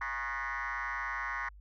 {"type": "tone with frequency modulation", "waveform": "sine", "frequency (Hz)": 1480, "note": "F#6", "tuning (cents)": 0, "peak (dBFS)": -32, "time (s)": [0.01, 1.49], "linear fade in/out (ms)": 5, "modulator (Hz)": 129, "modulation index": 4.2, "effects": ["tanh soft clip ceiling -30 dBFS", "added 50 Hz sine -50 dBFS peak until 1.6 s"]}